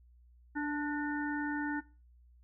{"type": "harmonic tone with a mistuned harmonic", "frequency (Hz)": 293.7, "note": "D4", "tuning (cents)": 0, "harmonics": [1, 3, 5, 6], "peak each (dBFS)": [-33, -41, -40, -43], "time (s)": [0.55, 1.81], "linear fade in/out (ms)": 20, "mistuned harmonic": 6, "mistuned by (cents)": 45, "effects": ["noise-tail reverb RT60 0.3 s tail -18 dB re dry", "added 60 Hz sine -58 dBFS peak until 2.43 s"]}